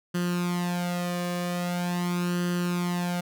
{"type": "tone with flanger", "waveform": "sawtooth", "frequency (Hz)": 176.3, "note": "F3", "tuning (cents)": 17, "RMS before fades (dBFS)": -28, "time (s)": [0.14, 3.21], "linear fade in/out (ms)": 10, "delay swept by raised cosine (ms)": [0.65, 1.75], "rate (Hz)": 0.43, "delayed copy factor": 0.7, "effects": []}